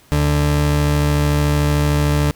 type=tone pair together; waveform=40% pulse; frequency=73.42 / 146.84 Hz; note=D2 / D3; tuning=0 / 0 cents; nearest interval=octave; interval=1200 cents; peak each=-17 / -16 dBFS; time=0.12-2.31 s; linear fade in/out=0 ms; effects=pink hiss -50 dBFS RMS until 2.35 s